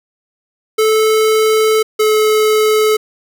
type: tone pair in turn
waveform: square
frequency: 436.1 / 430.6 Hz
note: A4 / A4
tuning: -15 / -37 cents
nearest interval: unison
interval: 22 cents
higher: first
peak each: -10 dBFS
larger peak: neither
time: 0.78-1.83 / 1.99-2.97 s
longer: first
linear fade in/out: 10 ms
effects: none